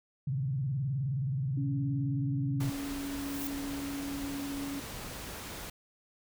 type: tone with vibrato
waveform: sine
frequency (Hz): 134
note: C3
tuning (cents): +42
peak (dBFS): -29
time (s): 0.27-2.7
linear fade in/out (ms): 5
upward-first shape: square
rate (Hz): 19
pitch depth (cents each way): 140
type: tone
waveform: sine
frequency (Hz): 280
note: C#4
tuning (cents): +18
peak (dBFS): -35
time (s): 1.57-4.8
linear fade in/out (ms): 5
type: noise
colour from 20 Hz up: pink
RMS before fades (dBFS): -42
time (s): 2.6-5.7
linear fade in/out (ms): 5
type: noise with exponential growth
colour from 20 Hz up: violet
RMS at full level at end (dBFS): -37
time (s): 2.91-3.47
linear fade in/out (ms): 0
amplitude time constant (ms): 120
effects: none